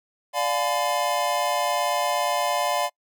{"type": "chord", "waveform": "square", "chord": "D diminished seventh", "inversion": "none", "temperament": "just", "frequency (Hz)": [587.3, 704.8, 845.8, 1014.9], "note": ["D5", "F5", "Ab5", "Cb6"], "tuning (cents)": [0, 16, 31, 47], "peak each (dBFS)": [-28, -27, -31, -28], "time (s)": [0.33, 2.9], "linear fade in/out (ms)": 50, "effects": ["noise-tail reverb RT60 0.1 s tail -26 dB re dry"]}